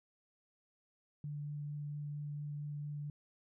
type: tone with vibrato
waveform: sine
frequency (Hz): 146.83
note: D3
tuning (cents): 0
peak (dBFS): -39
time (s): 1.24-3.1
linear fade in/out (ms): 2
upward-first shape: triangle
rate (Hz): 4.4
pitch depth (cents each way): 9
effects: none